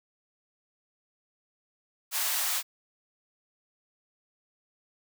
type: high-pass noise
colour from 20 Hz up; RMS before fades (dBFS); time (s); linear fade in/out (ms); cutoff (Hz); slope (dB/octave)
white; -29; 2.11-2.63; 50; 680; 24
effects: none